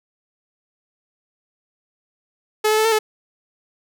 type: tone with pitch steps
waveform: sawtooth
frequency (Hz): 428.9 / 432.2 / 436.7 / 450.2 / 430.9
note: A4 / A4 / A4 / A4 / A4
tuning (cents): -44 / -31 / -13 / +40 / -36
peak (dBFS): -11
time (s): 2.64-2.99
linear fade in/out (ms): 10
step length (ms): 70
effects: none